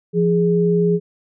sine tone pair together, 172.26 / 415.3 Hz, F3 / G#4, -23 / 0 cents, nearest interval octave + minor third, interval 1523 cents, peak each -16 dBFS, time 0.13-1 s, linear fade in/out 50 ms, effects none

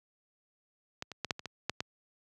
clicks, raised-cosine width 0.2 ms, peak -19 / -25 / -16 / -12 / -24 / -22 / -13 / -16 dBFS, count 8, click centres 1.024 / 1.117 / 1.247 / 1.308 / 1.394 / 1.457 / 1.696 / 1.805 s, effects high-pass 80 Hz 12 dB/octave

